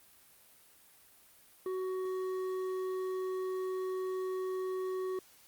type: tone with hard clipping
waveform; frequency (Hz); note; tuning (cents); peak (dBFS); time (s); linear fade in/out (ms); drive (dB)
sine; 373.5; F#4; +16; -35; 1.66-5.19; 2; 7
effects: white hiss -61 dBFS RMS until 5.47 s + Opus 32 kbps